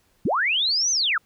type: linear two-way sweep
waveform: sine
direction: up then down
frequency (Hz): 117.1 to 6272 to 1156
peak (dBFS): -19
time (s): 0.25-1.18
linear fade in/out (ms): 5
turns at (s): 0.91
effects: pink hiss -64 dBFS RMS until 1.25 s